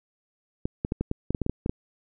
clicks, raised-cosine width 3 ms, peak -13 dBFS, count 12, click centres 0.655 / 0.849 / 0.921 / 1.01 / 1.114 / 1.306 / 1.348 / 1.417 / 1.464 / 1.496 / 1.661 / 1.695 s, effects none

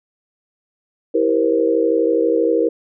sine chord, C dominant seventh, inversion first, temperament just, 327 / 392.4 / 470.9 / 523.3 Hz, E4 / G4 / Bb4 / C5, -14 / +2 / +18 / 0 cents, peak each -19 / -22 / -16 / -22 dBFS, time 1.14-2.69 s, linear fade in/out 10 ms, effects none

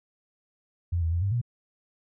sine tone with pitch steps, 86.4 / 81.9 / 85.8 / 98.7 / 120 Hz, F2 / E2 / F2 / G2 / B2, -18 / -11 / -30 / +12 / -49 cents, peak -23 dBFS, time 0.92-1.415 s, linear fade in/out 10 ms, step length 99 ms, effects none

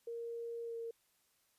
sine tone with pitch glide, 466.2 to 460.6 Hz, A#4 to A#4, 0 to -21 cents, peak -40 dBFS, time 0.07-0.91 s, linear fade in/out 5 ms, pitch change -21 cents, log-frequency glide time 0.64-0.75 s, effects white hiss -75 dBFS RMS until 1.58 s + resampled to 32000 Hz

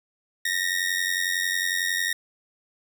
sawtooth ring-modulated tone, 1864.7 Hz, A#6, in tune, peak -17 dBFS, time 0.45-2.13 s, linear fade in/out 5 ms, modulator 45.5 Hz, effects none

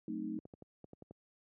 sine chord, F# diminished seventh, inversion none, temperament equal, 185 / 220 / 261.6 / 311.1 Hz, F#3 / A3 / C4 / Eb4, 0 / 0 / 0 / 0 cents, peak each -46 / -41 / -45 / -40 dBFS, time 0.08-0.39 s, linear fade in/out 2 ms
clicks, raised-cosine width 2 ms, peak -37 dBFS, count 7, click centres 0.454 / 0.538 / 0.623 / 0.843 / 0.933 / 1.023 / 1.11 s
effects high-pass 100 Hz 12 dB/octave

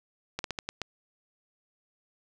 slowing click train, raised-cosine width 0.2 ms, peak -15 dBFS, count 6, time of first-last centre 0.39-0.817 s, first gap 52 ms, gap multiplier 1.25, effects none

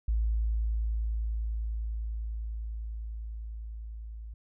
sine tone with level ramp, 55 Hz, A1, in tune, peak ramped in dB -24 to -39 dBFS, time 0.08-4.34 s, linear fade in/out 5 ms, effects none

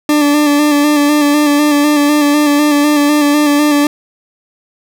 40% pulse tone with vibrato, 293.7 Hz, D4, in tune, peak -7 dBFS, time 0.09-3.87 s, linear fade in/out 2 ms, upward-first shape square, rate 4 Hz, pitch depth 26 cents each way, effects none

